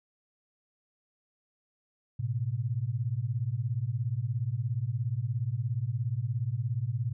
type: beating tone pair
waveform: sine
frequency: 110 / 127 Hz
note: A2 / B2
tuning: 0 / +49 cents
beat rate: 17 Hz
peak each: -31 dBFS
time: 2.19-7.13 s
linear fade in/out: 10 ms
effects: none